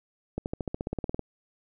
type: accelerating click train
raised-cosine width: 2 ms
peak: -17 dBFS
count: 14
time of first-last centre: 0.38-1.193 s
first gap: 79 ms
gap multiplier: 0.96
effects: none